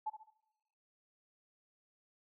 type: tone with echo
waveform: sine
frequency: 863 Hz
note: A5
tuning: 34 cents flat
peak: -34 dBFS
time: 0.06-0.1 s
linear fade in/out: 10 ms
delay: 69 ms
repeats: 3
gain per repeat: -9 dB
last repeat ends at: 0.307 s
effects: noise-tail reverb RT60 0.9 s tail -20 dB re dry